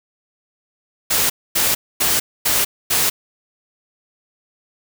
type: noise bursts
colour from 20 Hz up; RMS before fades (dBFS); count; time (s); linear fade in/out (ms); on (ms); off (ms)
white; -17; 5; 1.1-3.1; 10; 200; 250
effects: none